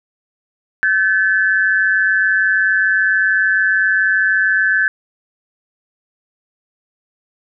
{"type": "tone pair together", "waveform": "sine", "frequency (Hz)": [1532.8, 1726], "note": ["G6", "A6"], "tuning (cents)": [-39, -34], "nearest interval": "major second", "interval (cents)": 205, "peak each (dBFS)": [-14, -15], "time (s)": [0.83, 4.88], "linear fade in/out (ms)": 0, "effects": []}